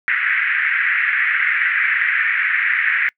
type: band-pass noise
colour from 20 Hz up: pink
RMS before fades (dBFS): -18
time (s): 0.08-3.09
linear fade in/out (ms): 0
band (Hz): 1600 to 2200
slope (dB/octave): 48
effects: noise-tail reverb RT60 0.1 s tail -26 dB re dry